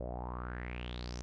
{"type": "tone with low-pass filter sweep", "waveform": "sawtooth", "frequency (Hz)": 60.9, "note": "B1", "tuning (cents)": -24, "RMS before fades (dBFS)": -41, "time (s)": [0, 1.22], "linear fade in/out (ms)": 0, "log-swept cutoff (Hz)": [550, 6300], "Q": 6, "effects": []}